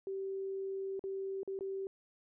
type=tone with dropouts; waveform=sine; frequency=387.3 Hz; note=G4; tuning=21 cents flat; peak=-36 dBFS; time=0.07-1.87 s; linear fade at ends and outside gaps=1 ms; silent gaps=0.994-1.039 / 1.432-1.476 / 1.59-1.608 s; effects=none